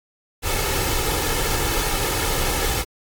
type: noise with comb filter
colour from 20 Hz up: pink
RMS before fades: -22 dBFS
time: 0.42-2.85 s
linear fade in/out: 50 ms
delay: 2.3 ms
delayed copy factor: +0.6
effects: AAC 64 kbps